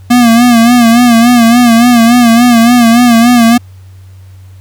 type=tone with vibrato; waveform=square; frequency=236.7 Hz; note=A#3; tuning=27 cents sharp; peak=-3 dBFS; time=0.1-3.58 s; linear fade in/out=10 ms; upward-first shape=sine; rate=3.5 Hz; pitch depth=72 cents each way; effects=added 94 Hz sine -30 dBFS peak until 4.6 s + pink hiss -48 dBFS RMS until 4.6 s